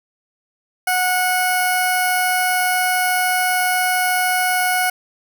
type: tone with notch filter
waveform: 10% pulse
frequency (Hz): 733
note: F#5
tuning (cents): -16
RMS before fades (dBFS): -18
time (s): 0.87-4.9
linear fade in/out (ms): 5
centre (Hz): 3600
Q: 0.78
effects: none